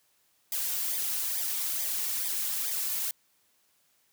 blue noise with flanger, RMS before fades -31 dBFS, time 0.52-3.11 s, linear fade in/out 2 ms, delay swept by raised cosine 0.71 to 3.11 ms, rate 2.3 Hz, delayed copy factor -0.75, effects white hiss -69 dBFS RMS until 4.12 s + high-pass 60 Hz 12 dB/octave

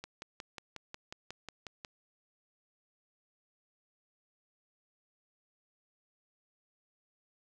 click train, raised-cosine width 0.2 ms, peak -25 dBFS, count 11, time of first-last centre 0.04-1.848 s, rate 5.53 Hz, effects none

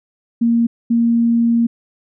sine tone pair in turn, 233.1 / 233.1 Hz, A#3 / A#3, 0 / 0 cents, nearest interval unison, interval 0 cents, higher neither, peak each -11 dBFS, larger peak neither, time 0.41-0.67 / 0.9-1.67 s, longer second, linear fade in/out 10 ms, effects none

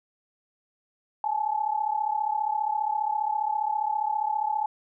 sine tone pair together, 837.1 / 872 Hz, G#5 / A5, +13 / -16 cents, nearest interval minor second, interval 71 cents, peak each -27 dBFS, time 1.24-4.66 s, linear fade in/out 2 ms, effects none

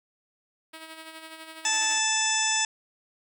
5% pulse tone with tremolo, 320 Hz, D#4, 49 cents sharp, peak -28 dBFS, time 0.73-1.99 s, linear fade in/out 10 ms, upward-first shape sine, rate 12 Hz, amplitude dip 50%
harmonic tone, 877 Hz, A5, 6 cents flat, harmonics 1 / 2 / 3 / 4 / 6 / 7 / 8 / 9, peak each -31 / -31 / -31 / -31 / -31 / -31 / -31 / -31 dBFS, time 1.65-2.65 s, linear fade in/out 2 ms
effects none

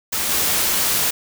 white noise with level steps, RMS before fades -22 / -19 dBFS, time 0.12-1.11 s, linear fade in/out 10 ms, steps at 0.29 s, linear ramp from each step 20 ms, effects none

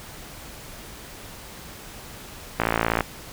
click train, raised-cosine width 0.5 ms, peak -5 dBFS, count 24, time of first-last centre 2.6-3.007 s, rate 56.5 Hz, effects pink hiss -41 dBFS RMS until 3.32 s

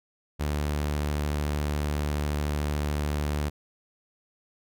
sawtooth tone, 73.9 Hz, D2, 11 cents sharp, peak -22 dBFS, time 0.39-3.5 s, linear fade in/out 20 ms, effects none

